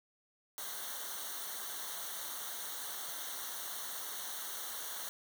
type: noise with comb filter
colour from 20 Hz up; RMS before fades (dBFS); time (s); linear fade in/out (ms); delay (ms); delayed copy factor
white; -42; 0.58-5.09; 0; 0.4; -0.9
effects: none